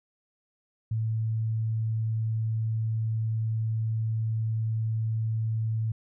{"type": "tone", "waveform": "sine", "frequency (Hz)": 111.2, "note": "A2", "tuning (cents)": 19, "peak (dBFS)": -25, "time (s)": [0.91, 5.92], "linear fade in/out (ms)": 5, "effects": []}